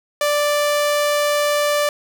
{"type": "tone", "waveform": "sawtooth", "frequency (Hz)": 587.3, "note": "D5", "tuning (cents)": 0, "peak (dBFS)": -12, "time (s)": [0.21, 1.89], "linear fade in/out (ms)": 2, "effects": []}